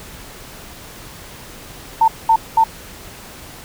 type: tone bursts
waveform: sine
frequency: 899 Hz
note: A5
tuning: 37 cents sharp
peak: -8 dBFS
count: 3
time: 2.01-2.64 s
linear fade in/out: 5 ms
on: 70 ms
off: 210 ms
effects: pink hiss -37 dBFS RMS until 3.64 s